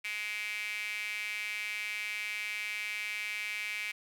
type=tone with high-pass filter; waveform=sawtooth; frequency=210 Hz; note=G#3; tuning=19 cents sharp; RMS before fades=-37 dBFS; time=0.04-3.92 s; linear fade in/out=10 ms; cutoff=2300 Hz; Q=8; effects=none